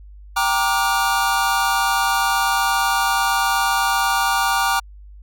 square chord, G minor seventh, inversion none, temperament equal with one note detuned, 784 / 932.3 / 1174.7 / 1433.7 Hz, G5 / Bb5 / D6 / F6, 0 / 0 / 0 / +45 cents, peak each -23 dBFS, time 0.36-4.8 s, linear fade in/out 10 ms, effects added 50 Hz sine -38 dBFS peak until 5.22 s

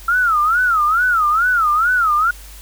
sine tone with vibrato, 1339 Hz, E6, 27 cents sharp, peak -12 dBFS, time 0.08-2.31 s, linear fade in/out 5 ms, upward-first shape sine, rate 2.3 Hz, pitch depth 200 cents each way, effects added 50 Hz sine -36 dBFS peak until 2.61 s + white hiss -41 dBFS RMS until 2.61 s

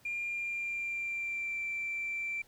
sine tone with pitch glide, 2400 to 2345 Hz, D7 to D7, +37 to -3 cents, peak -32 dBFS, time 0.05-2.42 s, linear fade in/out 5 ms, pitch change -40 cents, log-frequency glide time 0.29-1.63 s, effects tanh soft clip ceiling -29 dBFS + pink hiss -63 dBFS RMS until 2.47 s

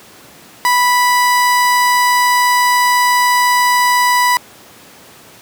30% pulse tone, 986 Hz, B5, 3 cents flat, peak -7 dBFS, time 0.65-4.37 s, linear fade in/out 0 ms, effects pink hiss -40 dBFS RMS until 5.41 s + high-pass 150 Hz 12 dB/octave

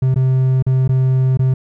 triangle tone with dropouts, 130.4 Hz, C3, 5 cents flat, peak -9 dBFS, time 0.02-1.54 s, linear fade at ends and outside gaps 5 ms, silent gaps 0.144-0.159 / 0.625-0.665 / 0.878-0.891 / 1.373-1.392 s, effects none

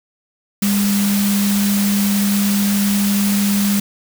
sine tone in noise, 201.7 Hz, G3, 50 cents sharp, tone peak -14 dBFS, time 0.62-3.8 s, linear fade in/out 5 ms, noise white, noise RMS -23 dBFS, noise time 0.62-3.8 s, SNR +6 dB, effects none

